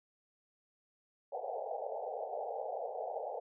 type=band-pass noise; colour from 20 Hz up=white; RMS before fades=-40 dBFS; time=1.32-3.4 s; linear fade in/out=10 ms; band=440 to 820 Hz; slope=96 dB/octave; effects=none